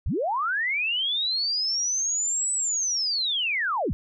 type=linear two-way sweep; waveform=sine; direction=up then down; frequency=31.9 to 8020 to 31.9 Hz; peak=-23 dBFS; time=0.06-3.93 s; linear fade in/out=0 ms; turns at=2.53 s; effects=none